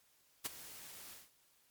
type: noise with ADSR envelope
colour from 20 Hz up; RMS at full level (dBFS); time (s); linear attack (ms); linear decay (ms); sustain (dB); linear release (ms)
white; -36; 0.44-1.3; 20; 16; -16; 190
effects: white hiss -71 dBFS RMS until 1.7 s + MP3 96 kbps